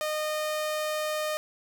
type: tone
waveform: sawtooth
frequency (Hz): 613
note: D#5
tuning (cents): -26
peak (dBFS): -24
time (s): 0.01-1.37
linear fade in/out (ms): 0
effects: none